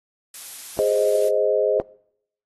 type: noise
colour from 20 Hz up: blue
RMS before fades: -35 dBFS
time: 0.34-1.29 s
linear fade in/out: 2 ms
type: chord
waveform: sine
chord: Ab major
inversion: none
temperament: equal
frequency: 415.3 / 523.3 / 622.3 Hz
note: Ab4 / C5 / Eb5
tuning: 0 / 0 / 0 cents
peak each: -21 dBFS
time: 0.79-1.8 s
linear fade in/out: 0 ms
effects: noise-tail reverb RT60 0.7 s tail -23 dB re dry + AAC 32 kbps